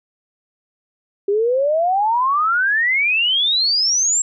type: exponential sweep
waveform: sine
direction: up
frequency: 392 to 7660 Hz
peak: -14 dBFS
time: 1.28-4.22 s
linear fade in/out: 5 ms
effects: none